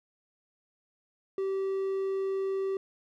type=tone; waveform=triangle; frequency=386.8 Hz; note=G4; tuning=23 cents flat; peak=-26 dBFS; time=1.38-2.77 s; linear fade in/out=2 ms; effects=none

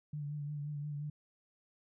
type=tone with vibrato; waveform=sine; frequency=146.83 Hz; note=D3; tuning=in tune; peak=-37 dBFS; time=0.13-1.1 s; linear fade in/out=5 ms; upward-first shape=triangle; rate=5.7 Hz; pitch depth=43 cents each way; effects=none

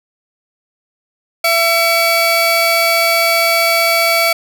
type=tone pair together; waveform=30% pulse; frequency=671.2 / 2270 Hz; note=E5 / C#7; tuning=+31 / +41 cents; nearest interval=octave + major sixth; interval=2110 cents; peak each=-11 dBFS; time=1.44-4.33 s; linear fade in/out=5 ms; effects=none

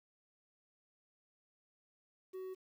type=tone with quantisation; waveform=triangle; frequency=374.8 Hz; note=F#4; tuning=22 cents sharp; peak=-40 dBFS; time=2.33-2.55 s; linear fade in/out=20 ms; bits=11; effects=none

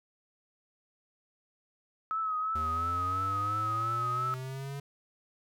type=tone with vibrato; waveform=sine; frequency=1283 Hz; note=E6; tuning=47 cents flat; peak=-29 dBFS; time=2.11-4.34 s; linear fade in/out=0 ms; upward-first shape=triangle; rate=2.9 Hz; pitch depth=51 cents each way
type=linear sweep; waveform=square; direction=up; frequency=76.2 to 141.3 Hz; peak=-37 dBFS; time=2.55-4.8 s; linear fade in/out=5 ms
effects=none

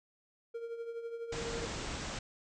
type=tone with tremolo; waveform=triangle; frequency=464.2 Hz; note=A#4; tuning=7 cents flat; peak=-34 dBFS; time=0.54-1.66 s; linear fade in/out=10 ms; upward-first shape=triangle; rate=12 Hz; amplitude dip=65%
type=low-pass noise; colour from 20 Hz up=pink; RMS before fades=-40 dBFS; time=1.32-2.19 s; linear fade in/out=5 ms; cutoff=8100 Hz; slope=96 dB/octave
effects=none

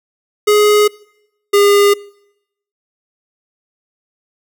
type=tone pair in turn; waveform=square; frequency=418.2 / 405.8 Hz; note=G#4 / G#4; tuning=+12 / -40 cents; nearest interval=minor second; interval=52 cents; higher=first; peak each=-8 dBFS; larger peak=neither; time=0.47-0.88 / 1.53-1.94 s; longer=neither; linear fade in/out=10 ms; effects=noise-tail reverb RT60 0.8 s tail -24 dB re dry

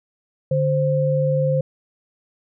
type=tone pair together; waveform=sine; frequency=146.83 / 523.2 Hz; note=D3 / C5; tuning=0 / 0 cents; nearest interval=octave + minor seventh; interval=2200 cents; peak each=-19 dBFS; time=0.51-1.61 s; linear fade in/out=5 ms; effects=none

